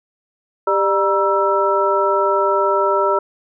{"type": "tone cluster", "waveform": "sine", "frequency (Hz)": [395.9, 597, 953, 1327], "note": ["G4", "D5", "A#5", "E6"], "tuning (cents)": [17, 28, 38, 11], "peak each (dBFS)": -19, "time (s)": [0.67, 3.19], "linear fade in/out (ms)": 5, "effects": []}